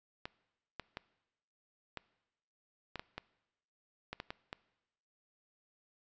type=clicks; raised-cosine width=0.3 ms; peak=-24 dBFS; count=11; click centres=0.255 / 0.797 / 0.971 / 1.973 / 2.957 / 2.995 / 3.18 / 4.13 / 4.201 / 4.305 / 4.529 s; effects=noise-tail reverb RT60 1.0 s tail -21 dB re dry + resampled to 16000 Hz